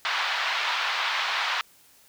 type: band-pass noise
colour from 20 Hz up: pink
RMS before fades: -27 dBFS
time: 0.05-1.61 s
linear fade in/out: 0 ms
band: 900 to 4100 Hz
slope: 24 dB/octave
effects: white hiss -57 dBFS RMS until 2.08 s